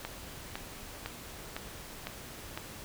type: click train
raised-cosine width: 0.3 ms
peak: -20 dBFS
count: 6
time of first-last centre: 0.05-2.575 s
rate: 1.98 Hz
effects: pink hiss -46 dBFS RMS until 2.84 s